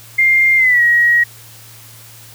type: tone with pitch glide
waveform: sine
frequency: 2108 to 1899.8 Hz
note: C7 to A#6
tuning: +12 to +32 cents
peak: -8 dBFS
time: 0.18-1.24 s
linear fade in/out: 10 ms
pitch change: -180 cents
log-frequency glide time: 0.57-0.82 s
effects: added 113 Hz sine -42 dBFS peak until 2.34 s + white hiss -40 dBFS RMS until 2.34 s